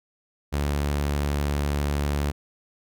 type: tone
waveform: sawtooth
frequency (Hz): 72.2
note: D2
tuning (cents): -29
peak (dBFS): -19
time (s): 0.52-2.32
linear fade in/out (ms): 20
effects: none